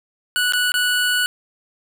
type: tone with dropouts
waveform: 25% pulse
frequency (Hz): 1475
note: F#6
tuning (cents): -6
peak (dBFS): -13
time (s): 0.36-1.26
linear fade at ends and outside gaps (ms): 0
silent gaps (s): 0.523-0.535 / 0.719-0.741
effects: none